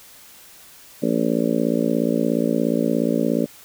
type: harmonic tone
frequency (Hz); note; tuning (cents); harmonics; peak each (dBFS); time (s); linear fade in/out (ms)
57; A#1; -38; 3 / 4 / 5 / 6 / 7 / 8 / 9 / 10; -27 / -22 / -23 / -31 / -28 / -28 / -28 / -28; 1.02-3.46; 10
effects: white hiss -46 dBFS RMS until 3.64 s